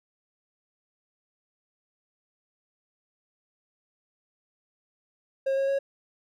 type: tone with pitch steps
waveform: triangle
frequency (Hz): 539 / 544.6 / 550.3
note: C#5 / C#5 / C#5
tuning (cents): -49 / -31 / -13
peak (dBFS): -21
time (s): 5.46-5.79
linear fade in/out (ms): 10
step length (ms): 110
effects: none

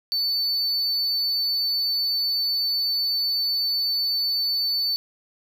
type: tone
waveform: triangle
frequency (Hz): 4504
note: C#8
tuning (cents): +27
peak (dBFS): -20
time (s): 0.12-4.96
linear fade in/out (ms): 0
effects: none

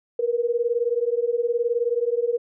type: beating tone pair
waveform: sine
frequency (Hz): 465.5 / 484.5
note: A#4 / B4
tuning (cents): -2 / -33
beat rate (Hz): 19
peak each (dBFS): -23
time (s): 0.19-2.38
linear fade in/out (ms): 5
effects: none

